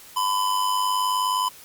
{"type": "tone with amplitude modulation", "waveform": "square", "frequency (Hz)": 1009, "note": "B5", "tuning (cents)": 37, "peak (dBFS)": -19, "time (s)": [0.16, 1.49], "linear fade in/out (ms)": 10, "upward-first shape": "sine", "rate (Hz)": 99.5, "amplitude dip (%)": 55, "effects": ["white hiss -46 dBFS RMS until 1.64 s", "Opus 48 kbps"]}